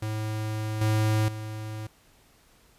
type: tone with level steps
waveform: square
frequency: 108.3 Hz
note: A2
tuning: 27 cents flat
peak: -29 / -22 / -34 dBFS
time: 0.02-1.87 s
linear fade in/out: 5 ms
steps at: 0.81 / 1.28 s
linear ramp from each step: 5 ms
effects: pink hiss -60 dBFS RMS until 2.78 s + resampled to 32000 Hz